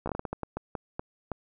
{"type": "slowing click train", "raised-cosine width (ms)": 1, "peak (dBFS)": -18, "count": 13, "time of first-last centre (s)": [0.06, 1.317], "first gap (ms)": 14, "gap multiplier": 1.33, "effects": []}